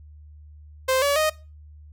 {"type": "tone with pitch steps", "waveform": "sawtooth", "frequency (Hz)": [522, 569.2, 620.8], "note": ["C5", "C#5", "D#5"], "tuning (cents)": [-4, 46, -4], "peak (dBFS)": -15, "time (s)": [0.88, 1.3], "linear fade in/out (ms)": 10, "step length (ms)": 140, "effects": ["noise-tail reverb RT60 0.3 s tail -20 dB re dry", "added 75 Hz sine -43 dBFS peak until 1.92 s"]}